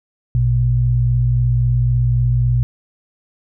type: tone pair together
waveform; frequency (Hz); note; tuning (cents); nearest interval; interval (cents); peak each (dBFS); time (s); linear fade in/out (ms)
sine; 56.96 / 120.7; A#1 / B2; -39 / -39; octave + minor second; 1300; -19 / -13; 0.35-2.63; 0
effects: none